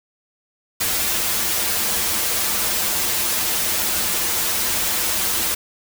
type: noise with comb filter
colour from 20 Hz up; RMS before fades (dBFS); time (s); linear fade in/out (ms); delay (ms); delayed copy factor
white; -21; 0.8-5.55; 10; 7.3; -0.9
effects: none